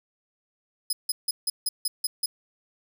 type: tone bursts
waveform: 20% pulse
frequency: 5050 Hz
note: D#8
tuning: 25 cents sharp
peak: -18 dBFS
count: 8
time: 0.9-2.26 s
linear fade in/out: 5 ms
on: 30 ms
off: 160 ms
effects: none